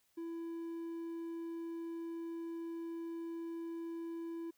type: tone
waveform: triangle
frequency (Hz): 333.3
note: E4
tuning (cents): +19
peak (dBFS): -38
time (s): 0.17-4.51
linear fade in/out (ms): 10
effects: white hiss -75 dBFS RMS until 4.57 s